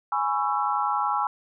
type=chord; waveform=sine; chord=C# minor seventh; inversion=second; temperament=just; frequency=831.5 / 997.9 / 1108.7 / 1330.5 Hz; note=G#5 / B5 / C#6 / E6; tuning=+2 / +18 / 0 / +16 cents; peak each=-26 / -29 / -29 / -28 dBFS; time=0.12-1.27 s; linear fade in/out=2 ms; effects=none